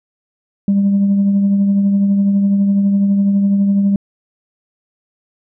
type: tone with tremolo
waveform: sine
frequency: 199 Hz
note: G3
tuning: 26 cents sharp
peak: -7 dBFS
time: 0.68-3.96 s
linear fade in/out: 2 ms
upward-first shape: triangle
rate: 12 Hz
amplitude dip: 40%
effects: tanh soft clip ceiling -7 dBFS